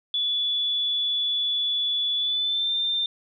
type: tone with pitch glide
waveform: sine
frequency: 3437 to 3589 Hz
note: A7 to A7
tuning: -41 to +34 cents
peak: -22 dBFS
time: 0.14-3.06 s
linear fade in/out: 2 ms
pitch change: +75 cents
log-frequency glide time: 2.16-2.74 s
effects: none